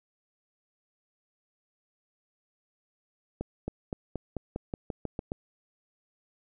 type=accelerating click train; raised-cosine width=2 ms; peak=-19 dBFS; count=11; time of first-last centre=3.41-5.319 s; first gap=270 ms; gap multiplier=0.92; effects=none